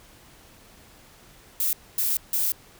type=noise bursts at uneven times; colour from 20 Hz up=violet; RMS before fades=-24 dBFS; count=3; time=1.6-1.73 / 1.98-2.17 / 2.33-2.52 s; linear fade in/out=2 ms; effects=pink hiss -52 dBFS RMS until 2.79 s